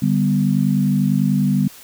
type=chord; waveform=sine; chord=G major; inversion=second; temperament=equal; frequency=146.83 / 196 / 246.9 Hz; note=D3 / G3 / B3; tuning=0 / 0 / 0 cents; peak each=-19 / -17 / -20 dBFS; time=0.02-1.68 s; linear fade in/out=5 ms; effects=white hiss -42 dBFS RMS until 1.83 s